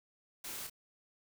white noise with echo, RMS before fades -44 dBFS, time 0.44-0.67 s, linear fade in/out 5 ms, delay 28 ms, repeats 1, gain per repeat -5 dB, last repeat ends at 0.698 s, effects none

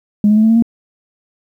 sine tone with pitch steps, 207.7 / 212.3 / 217 / 221.8 / 226.8 / 231.8 Hz, G#3 / G#3 / A3 / A3 / A#3 / A#3, 0 / +38 / -24 / +14 / -47 / -10 cents, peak -6 dBFS, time 0.24-0.624 s, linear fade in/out 2 ms, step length 64 ms, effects tanh soft clip ceiling -3 dBFS + 8-bit

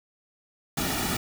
pink noise with comb filter, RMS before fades -28 dBFS, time 0.77-1.17 s, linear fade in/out 5 ms, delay 1.9 ms, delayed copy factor -0.65, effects none

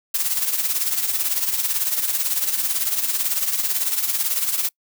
blue noise with tremolo, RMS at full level -19 dBFS, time 0.14-4.69 s, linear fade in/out 5 ms, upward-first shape triangle, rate 18 Hz, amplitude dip 70%, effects noise-tail reverb RT60 0.1 s tail -25 dB re dry

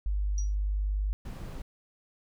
sine tone, 50.2 Hz, G1, 42 cents sharp, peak -26 dBFS, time 0.06-1.13 s, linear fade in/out 0 ms
sine tone with exponential decay, 5780 Hz, F#8, 41 cents flat, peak -35 dBFS, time 0.38-0.55 s, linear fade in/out 1 ms, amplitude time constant 35 ms
brown noise, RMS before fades -39 dBFS, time 1.25-1.62 s, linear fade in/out 5 ms
effects none

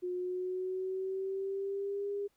sine tone with pitch glide, 360 to 404.1 Hz, F#4 to G#4, -47 to -47 cents, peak -33 dBFS, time 0.02-2.28 s, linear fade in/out 20 ms, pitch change +200 cents, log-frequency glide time 0.13-2.1 s, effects pink hiss -75 dBFS RMS until 2.36 s

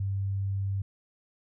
sine tone, 98 Hz, G2, in tune, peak -27 dBFS, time 0-0.82 s, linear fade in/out 5 ms, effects none

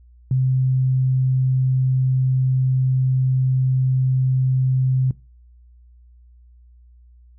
sine tone, 130 Hz, C3, 11 cents flat, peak -15 dBFS, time 0.31-5.11 s, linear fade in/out 2 ms, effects noise-tail reverb RT60 0.3 s tail -21 dB re dry + added 60 Hz sine -46 dBFS peak until 7.38 s

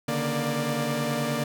sawtooth tone cluster, 140.2 / 149.9 / 234.6 / 591 Hz, C#3 / D3 / A#3 / D5, +20 / +36 / +11 / +11 cents, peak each -29 / -28 / -25 / -27 dBFS, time 0.08-1.44 s, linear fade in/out 5 ms, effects none

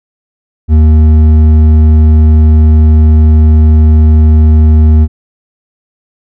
sine tone with hard clipping, 77.78 Hz, D#2, in tune, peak -3 dBFS, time 0.68-5.08 s, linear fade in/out 50 ms, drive 7 dB, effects none

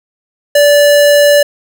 square tone, 581 Hz, D5, 19 cents flat, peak -5 dBFS, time 0.55-1.43 s, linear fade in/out 5 ms, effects none

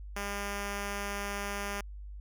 5% pulse tone, 201.7 Hz, G3, 50 cents sharp, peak -23 dBFS, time 0.16-1.81 s, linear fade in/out 5 ms, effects added 50 Hz sine -41 dBFS peak until 2.2 s

